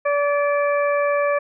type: harmonic tone with a mistuned harmonic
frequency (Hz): 576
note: D5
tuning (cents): -34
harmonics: 1 / 2 / 3 / 4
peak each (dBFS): -18 / -24 / -28 / -30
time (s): 0.05-1.39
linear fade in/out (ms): 10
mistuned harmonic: 4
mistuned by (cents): +27
effects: none